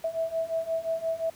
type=beating tone pair; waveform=sine; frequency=651 / 656.7 Hz; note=E5 / E5; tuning=-22 / -7 cents; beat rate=5.7 Hz; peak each=-31 / -29 dBFS; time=0.04-1.3 s; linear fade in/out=5 ms; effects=pink hiss -52 dBFS RMS until 1.35 s + high-pass 80 Hz 12 dB/octave